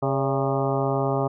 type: harmonic tone with a mistuned harmonic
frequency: 135.4 Hz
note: C#3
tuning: 40 cents flat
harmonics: 1 / 2 / 3 / 4 / 5 / 6 / 7 / 8 / 9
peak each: -26 / -30 / -27 / -29 / -29 / -31 / -35 / -35 / -34 dBFS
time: 0.02-1.28 s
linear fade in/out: 10 ms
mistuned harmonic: 4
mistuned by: +71 cents
effects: none